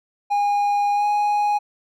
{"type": "tone with pitch glide", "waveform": "triangle", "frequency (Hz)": [817, 828.9], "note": ["G#5", "G#5"], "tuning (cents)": [-29, -4], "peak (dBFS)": -15, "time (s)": [0.3, 1.59], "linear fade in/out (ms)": 20, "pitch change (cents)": 25, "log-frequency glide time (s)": [0.94, 1.05], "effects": []}